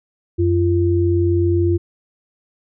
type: tone pair together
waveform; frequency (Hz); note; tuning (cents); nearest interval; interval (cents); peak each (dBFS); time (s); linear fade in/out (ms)
sine; 91 / 343.6; F#2 / F4; -28 / -28; octave + major seventh; 2300; -16; 0.38-1.78; 20
effects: none